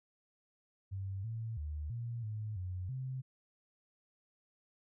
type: tone with pitch steps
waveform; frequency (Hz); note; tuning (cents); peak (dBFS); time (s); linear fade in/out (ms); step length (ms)
sine; 96.8 / 112.8 / 75.3 / 117.6 / 107.4 / 91.4 / 130.4; G2 / A2 / D2 / A#2 / A2 / F#2 / C3; -21 / +44 / +44 / +16 / -41 / -21 / -5; -37; 0.91-3.22; 20; 330
effects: none